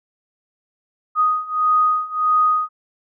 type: beating tone pair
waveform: sine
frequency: 1244.5 / 1246.1 Hz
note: D#6 / D#6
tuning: 0 / +2 cents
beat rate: 1.6 Hz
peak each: -19 / -17 dBFS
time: 1.15-2.69 s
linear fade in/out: 50 ms
effects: none